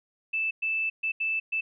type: tone bursts at uneven times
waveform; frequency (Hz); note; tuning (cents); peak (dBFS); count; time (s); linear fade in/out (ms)
sine; 2637; E7; 0; -25; 5; 0.33-0.51 / 0.62-0.9 / 1.03-1.12 / 1.2-1.4 / 1.52-1.61; 10
effects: none